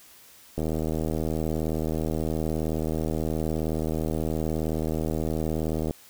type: click train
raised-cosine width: 2 ms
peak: -15 dBFS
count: 422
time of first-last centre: 0.58-5.909 s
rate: 79 Hz
effects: white hiss -52 dBFS RMS until 6.09 s